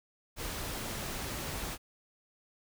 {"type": "noise", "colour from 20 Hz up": "pink", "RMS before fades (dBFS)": -38, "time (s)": [0.36, 1.78], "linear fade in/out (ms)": 50, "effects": []}